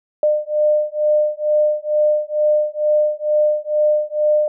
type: beating tone pair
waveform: sine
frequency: 602 / 604.2 Hz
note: D5 / D5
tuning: +43 / +49 cents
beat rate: 2.2 Hz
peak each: -17 dBFS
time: 0.23-4.48 s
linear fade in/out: 2 ms
effects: none